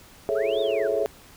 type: chord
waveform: sine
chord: A major seventh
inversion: third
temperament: equal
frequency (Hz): 415.3 / 440 / 554.4 / 659.3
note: G#4 / A4 / C#5 / E5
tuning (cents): 0 / 0 / 0 / 0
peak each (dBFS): -27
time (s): 0.29-1.06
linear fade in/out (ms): 0
type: linear two-way sweep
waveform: sine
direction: up then down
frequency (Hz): 1200 to 3729 to 1350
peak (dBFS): -35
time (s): 0.35-0.88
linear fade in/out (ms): 10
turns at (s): 0.6
type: tone with vibrato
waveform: triangle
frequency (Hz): 349.2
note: F4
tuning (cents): 0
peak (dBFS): -34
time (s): 0.42-1.04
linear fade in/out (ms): 2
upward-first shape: square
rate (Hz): 20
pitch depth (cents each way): 70
effects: pink hiss -50 dBFS RMS until 1.36 s